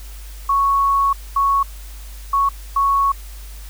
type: tone bursts at uneven times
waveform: sine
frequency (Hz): 1108.7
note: C#6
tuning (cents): 0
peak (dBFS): -13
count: 4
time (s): 0.49-1.13 / 1.36-1.63 / 2.33-2.49 / 2.76-3.12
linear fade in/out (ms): 5
effects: added 50 Hz sine -32 dBFS peak until 3.69 s + white hiss -43 dBFS RMS until 3.69 s